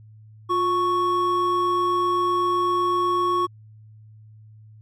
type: tone pair together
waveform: triangle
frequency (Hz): 353.6 / 1108.7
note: F4 / C#6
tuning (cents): +22 / 0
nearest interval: octave + minor sixth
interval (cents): 1978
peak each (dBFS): -22 / -18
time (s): 0.49-3.47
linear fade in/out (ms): 20
effects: added 108 Hz sine -44 dBFS peak until 4.81 s + MP3 96 kbps